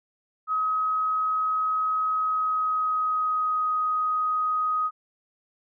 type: tone with pitch glide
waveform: sine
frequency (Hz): 1270 to 1253.2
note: D#6 to D#6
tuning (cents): +35 to +12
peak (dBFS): -22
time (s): 0.47-4.91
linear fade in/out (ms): 50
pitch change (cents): -23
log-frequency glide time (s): 2.11-3.7
effects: none